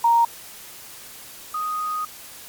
sine tone pair in turn, 932.3 / 1244.5 Hz, A#5 / D#6, 0 / 0 cents, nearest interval perfect fourth, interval 500 cents, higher second, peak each -13 / -23 dBFS, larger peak first, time 0.04-0.25 / 1.54-2.05 s, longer second, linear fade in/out 5 ms, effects white hiss -41 dBFS RMS until 2.48 s + MP3 96 kbps

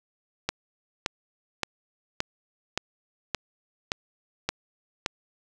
click train, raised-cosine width 0.2 ms, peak -8 dBFS, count 9, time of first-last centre 0.49-5.061 s, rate 1.75 Hz, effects 8-bit

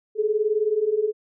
sine beating tone pair, 413.6 / 432.6 Hz, G#4 / A4, -7 / -29 cents, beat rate 19 Hz, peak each -24 / -21 dBFS, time 0.15-1.13 s, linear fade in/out 50 ms, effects none

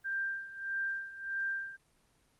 sine tone with tremolo, 1583 Hz, G6, 17 cents sharp, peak -31 dBFS, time 0.04-1.77 s, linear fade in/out 20 ms, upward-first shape sine, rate 1.6 Hz, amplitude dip 80%, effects pink hiss -70 dBFS RMS until 2.39 s + Opus 24 kbps

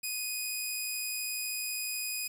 10% pulse tone, 2489 Hz, D#7, in tune, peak -24 dBFS, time 0.03-2.28 s, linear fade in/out 10 ms, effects 9-bit

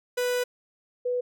45% pulse / sine tone pair in turn, 493.9 / 493.9 Hz, B4 / B4, 0 / 0 cents, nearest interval unison, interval 0 cents, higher neither, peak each -24 dBFS, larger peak neither, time 0.17-0.44 / 1.05-1.21 s, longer first, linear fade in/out 10 ms, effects none

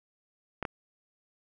clicks, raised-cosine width 0.5 ms, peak -17 dBFS, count 2, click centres 0.627 / 0.652 s, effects none

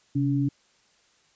sine tone pair together, 133.79 / 283.5 Hz, C3 / C#4, +39 / +39 cents, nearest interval octave + minor second, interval 1300 cents, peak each -24 dBFS, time 0.15-0.49 s, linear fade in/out 10 ms, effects white hiss -63 dBFS RMS until 1.35 s + resampled to 16000 Hz

